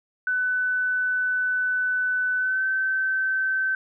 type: tone with pitch glide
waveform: sine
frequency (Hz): 1500 to 1539.5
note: F#6 to G6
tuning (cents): +23 to -32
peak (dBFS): -21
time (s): 0.27-3.75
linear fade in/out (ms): 2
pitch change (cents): +45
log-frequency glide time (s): 2.36-2.65
effects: none